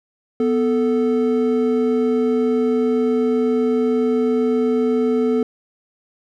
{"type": "tone pair together", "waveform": "triangle", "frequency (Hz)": [247.6, 440], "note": ["B3", "A4"], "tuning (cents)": [5, 0], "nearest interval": "minor seventh", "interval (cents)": 995, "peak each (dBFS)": -16, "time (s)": [0.4, 5.43], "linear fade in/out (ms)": 2, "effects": []}